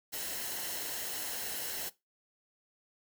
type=noise with comb filter; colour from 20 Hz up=white; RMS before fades=-38 dBFS; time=0.12-1.9 s; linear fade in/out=20 ms; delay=0.84 ms; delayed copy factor=-0.5; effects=noise-tail reverb RT60 0.2 s tail -18 dB re dry

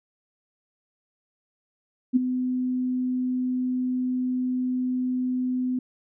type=tone with ADSR envelope; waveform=sine; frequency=253.1 Hz; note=B3; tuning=43 cents sharp; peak=-13 dBFS; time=2.13-5.79 s; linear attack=32 ms; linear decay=15 ms; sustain=-10 dB; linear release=4 ms; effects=none

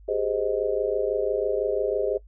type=chord; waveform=sine; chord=Ab major seventh; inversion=third; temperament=just; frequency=389.3 / 415.3 / 519.1 / 623 Hz; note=G4 / Ab4 / C5 / Eb5; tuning=-12 / 0 / -14 / +2 cents; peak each=-30 / -26 / -28 / -29 dBFS; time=0.08-2.18 s; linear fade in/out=10 ms; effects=noise-tail reverb RT60 0.1 s tail -21 dB re dry + added 50 Hz sine -46 dBFS peak until 2.27 s

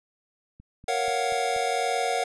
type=click train; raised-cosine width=5 ms; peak=-35 dBFS; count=5; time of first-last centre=0.6-1.564 s; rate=4.15 Hz
type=chord; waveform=square; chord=Gb major seventh; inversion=first; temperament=equal; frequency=466.2 / 554.4 / 698.5 / 740 Hz; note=Bb4 / Db5 / F5 / Gb5; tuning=0 / 0 / 0 / 0 cents; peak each=-31 / -33 / -31 / -28 dBFS; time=0.88-2.24 s; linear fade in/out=5 ms
effects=resampled to 24000 Hz

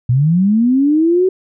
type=linear sweep; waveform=sine; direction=up; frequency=116.54 to 380.7 Hz; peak=-9 dBFS; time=0.09-1.29 s; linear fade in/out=5 ms; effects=none

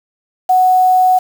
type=tone with quantisation; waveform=sine; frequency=740 Hz; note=F#5; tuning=in tune; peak=-7 dBFS; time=0.49-1.19 s; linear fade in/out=10 ms; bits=5; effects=none

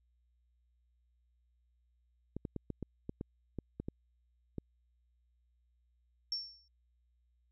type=clicks; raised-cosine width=3 ms; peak=-26 dBFS; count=11; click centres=2.366 / 2.452 / 2.563 / 2.703 / 2.827 / 3.094 / 3.211 / 3.587 / 3.8 / 3.885 / 4.583 s
type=tone with exponential decay; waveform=sine; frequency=5450 Hz; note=F8; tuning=43 cents flat; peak=-31 dBFS; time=6.32-6.68 s; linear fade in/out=1 ms; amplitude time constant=78 ms
effects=added 60 Hz sine -70 dBFS peak until 7.51 s

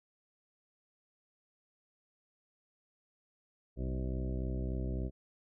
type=harmonic tone with a mistuned harmonic; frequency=63.6 Hz; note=C2; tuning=48 cents flat; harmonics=1 / 2 / 3 / 4 / 5 / 6 / 8 / 9 / 10; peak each=-35 / -40 / -43 / -45 / -46 / -46 / -51 / -54 / -53 dBFS; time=3.76-5.11 s; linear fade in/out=50 ms; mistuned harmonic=1; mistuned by=-85 cents; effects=none

